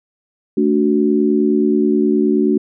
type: chord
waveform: sine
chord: D major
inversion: second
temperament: equal with one note detuned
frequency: 220 / 289.5 / 370 Hz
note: A3 / D4 / F#4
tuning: 0 / -25 / 0 cents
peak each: -16 dBFS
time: 0.57-2.58 s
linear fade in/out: 5 ms
effects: none